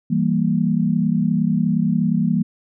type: chord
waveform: sine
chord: E diminished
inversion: none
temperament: equal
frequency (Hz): 164.81 / 196 / 233.1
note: E3 / G3 / Bb3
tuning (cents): 0 / 0 / 0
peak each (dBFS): -20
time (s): 0.1-2.43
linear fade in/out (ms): 10
effects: none